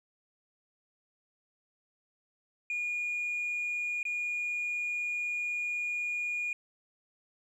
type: tone with dropouts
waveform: sine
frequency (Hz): 2436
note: D#7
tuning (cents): -37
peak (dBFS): -29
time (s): 2.7-6.53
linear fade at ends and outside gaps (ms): 2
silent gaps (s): 4.03-4.052
effects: tanh soft clip ceiling -28 dBFS + 11-bit